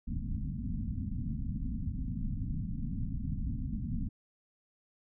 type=low-pass noise; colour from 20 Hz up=pink; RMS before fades=-35 dBFS; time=0.07-4.09 s; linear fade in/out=10 ms; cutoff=270 Hz; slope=96 dB/octave; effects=none